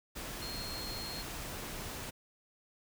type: tone in noise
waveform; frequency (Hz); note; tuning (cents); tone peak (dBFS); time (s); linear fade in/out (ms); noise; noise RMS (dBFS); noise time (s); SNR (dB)
sine; 4245; C8; +24; -42; 0.41-1.23; 20; pink; -42; 0.15-2.11; -3
effects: none